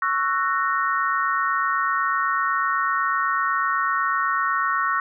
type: chord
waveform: sine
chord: F# dominant seventh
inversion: second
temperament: just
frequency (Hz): 1110 / 1332 / 1480 / 1850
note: C#6 / E6 / F#6 / A#6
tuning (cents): +2 / +18 / 0 / -14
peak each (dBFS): -23 / -25 / -27 / -27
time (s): 0.02-5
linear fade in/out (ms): 2
effects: none